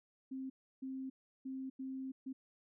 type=tone bursts at uneven times; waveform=sine; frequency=264.2 Hz; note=C4; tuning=17 cents sharp; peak=-40 dBFS; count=5; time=0.31-0.5 / 0.82-1.1 / 1.45-1.7 / 1.79-2.12 / 2.26-2.33 s; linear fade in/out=10 ms; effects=none